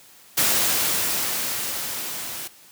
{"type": "noise with level ramp", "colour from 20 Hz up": "white", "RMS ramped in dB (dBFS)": [-19, -33], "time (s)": [0.37, 2.48], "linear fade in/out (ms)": 10, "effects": ["white hiss -50 dBFS RMS until 2.71 s", "high-pass 80 Hz 12 dB/octave"]}